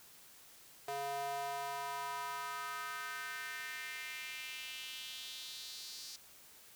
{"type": "tone with high-pass filter sweep", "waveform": "square", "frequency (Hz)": 140, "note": "C#3", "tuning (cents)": 18, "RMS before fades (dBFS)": -43, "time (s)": [0.88, 6.16], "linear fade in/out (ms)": 2, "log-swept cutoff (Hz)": [590, 4900], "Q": 3.1, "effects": ["white hiss -59 dBFS RMS until 6.75 s"]}